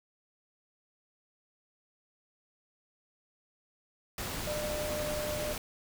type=tone in noise; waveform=sine; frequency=601 Hz; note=D5; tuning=40 cents sharp; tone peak=-34 dBFS; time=4.47-5.53 s; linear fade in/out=2 ms; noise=pink; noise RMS=-37 dBFS; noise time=4.18-5.58 s; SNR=0 dB; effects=none